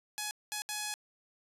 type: tone bursts at uneven times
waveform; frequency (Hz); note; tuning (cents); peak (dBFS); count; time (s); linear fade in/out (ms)
5% pulse; 842; G#5; +24; -23; 3; 0.18-0.31 / 0.52-0.62 / 0.69-0.94; 0
effects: resampled to 32000 Hz